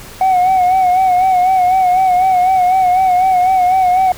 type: tone with vibrato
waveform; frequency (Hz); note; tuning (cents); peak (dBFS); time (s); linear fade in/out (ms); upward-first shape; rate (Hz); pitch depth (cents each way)
sine; 740; F#5; 0; -6; 0.21-4.12; 2; sine; 4; 55
effects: tanh soft clip ceiling -7 dBFS + pink hiss -34 dBFS RMS until 4.17 s